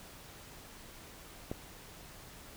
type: click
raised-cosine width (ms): 2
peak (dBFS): -23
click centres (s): 1.515
effects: pink hiss -52 dBFS RMS until 2.56 s